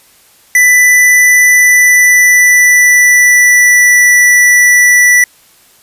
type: tone with pitch glide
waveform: square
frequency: 1986 to 1965.5 Hz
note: B6 to B6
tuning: +9 to -9 cents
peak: -4 dBFS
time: 0.55-5.24 s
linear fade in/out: 2 ms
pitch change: -18 cents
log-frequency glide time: 1.5-4.12 s
effects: white hiss -45 dBFS RMS until 5.82 s + resampled to 32000 Hz